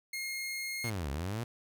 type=tone; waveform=sawtooth; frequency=2143 Hz; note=C7; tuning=41 cents sharp; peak=-32 dBFS; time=0.13-0.9 s; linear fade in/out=5 ms
type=linear two-way sweep; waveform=sawtooth; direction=down then up; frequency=123.47 to 65.1 to 123.47 Hz; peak=-30 dBFS; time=0.84-1.44 s; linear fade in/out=5 ms; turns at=1.1 s
effects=none